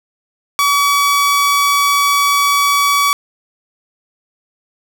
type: tone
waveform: sawtooth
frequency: 1139 Hz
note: C#6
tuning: 47 cents sharp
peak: -7 dBFS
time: 0.59-3.13 s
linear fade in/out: 0 ms
effects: none